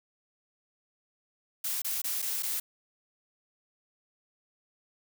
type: noise with dropouts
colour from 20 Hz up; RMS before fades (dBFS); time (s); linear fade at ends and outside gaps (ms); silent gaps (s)
blue; -32; 1.64-2.6; 5; 1.819-1.845 / 2.018-2.04 / 2.22-2.224 / 2.425-2.431
effects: none